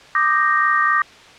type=chord; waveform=sine; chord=Eb major seventh; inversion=third; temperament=equal with one note detuned; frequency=1180.8 / 1244.5 / 1568 / 1864.7 Hz; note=D6 / Eb6 / G6 / Bb6; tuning=+9 / 0 / 0 / 0 cents; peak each=-17 / -23 / -23 / -18 dBFS; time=0.15-1.02 s; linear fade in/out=2 ms; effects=white hiss -43 dBFS RMS until 1.38 s + low-pass 4000 Hz 12 dB/octave